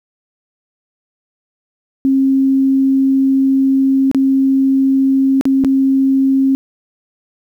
sine tone with dropouts, 268.6 Hz, C4, 46 cents sharp, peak -9 dBFS, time 2.05-6.55 s, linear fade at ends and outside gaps 0 ms, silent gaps 4.114-4.147 / 5.411-5.454 / 5.639-5.647 s, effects 8-bit

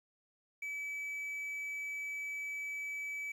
triangle tone with quantisation, 2295 Hz, D7, 40 cents flat, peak -36 dBFS, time 0.62-3.32 s, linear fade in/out 5 ms, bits 11, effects none

